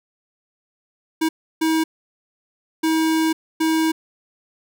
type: tone bursts at uneven times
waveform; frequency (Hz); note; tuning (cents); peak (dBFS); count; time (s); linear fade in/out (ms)
square; 320; D#4; +49; -17; 4; 1.21-1.29 / 1.61-1.84 / 2.83-3.33 / 3.6-3.92; 10
effects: none